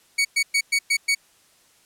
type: tone bursts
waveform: sawtooth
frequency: 2240 Hz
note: C#7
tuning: 18 cents sharp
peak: -14 dBFS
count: 6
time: 0.18-1.15 s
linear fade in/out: 10 ms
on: 70 ms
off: 110 ms
effects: white hiss -58 dBFS RMS until 1.85 s + low-pass 11000 Hz 12 dB/octave